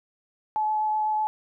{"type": "tone with vibrato", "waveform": "sine", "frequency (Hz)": 858, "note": "A5", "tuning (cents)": -44, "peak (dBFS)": -22, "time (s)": [0.56, 1.27], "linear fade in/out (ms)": 0, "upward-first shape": "triangle", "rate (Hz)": 8, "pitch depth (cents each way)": 11, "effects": []}